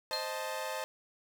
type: chord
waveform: sawtooth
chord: A diminished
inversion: first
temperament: equal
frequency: 523.3 / 622.3 / 880 Hz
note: C5 / Eb5 / A5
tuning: 0 / 0 / 0 cents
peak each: -36 / -36 / -36 dBFS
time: 0.11-0.84 s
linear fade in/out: 0 ms
type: tone with exponential decay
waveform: sine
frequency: 4200 Hz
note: C8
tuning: 6 cents sharp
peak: -31 dBFS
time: 0.13-0.47 s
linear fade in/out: 0 ms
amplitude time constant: 72 ms
effects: none